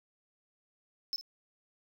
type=tone with echo; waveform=triangle; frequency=5260 Hz; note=E8; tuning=5 cents flat; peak=-30 dBFS; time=1.13-1.16 s; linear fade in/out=0 ms; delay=51 ms; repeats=1; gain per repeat=-15 dB; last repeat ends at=1.211 s; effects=none